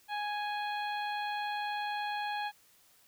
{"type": "harmonic tone with a mistuned harmonic", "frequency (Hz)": 830.6, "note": "G#5", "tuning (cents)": 0, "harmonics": [1, 2, 3, 4, 5], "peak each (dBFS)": [-34, -40, -44, -46, -48], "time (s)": [0.08, 2.52], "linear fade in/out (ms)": 50, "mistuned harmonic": 5, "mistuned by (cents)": 19, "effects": ["white hiss -64 dBFS RMS until 3.07 s"]}